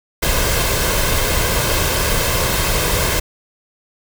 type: noise with comb filter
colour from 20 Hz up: pink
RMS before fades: -17 dBFS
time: 0.22-3.2 s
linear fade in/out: 10 ms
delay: 1.9 ms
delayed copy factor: +0.5
effects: none